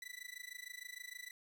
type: tone with amplitude modulation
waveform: sawtooth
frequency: 1980 Hz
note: B6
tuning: 4 cents sharp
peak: -40 dBFS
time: 0.02-1.31 s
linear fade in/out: 2 ms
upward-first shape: sine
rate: 26.5 Hz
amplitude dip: 95%
effects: 11-bit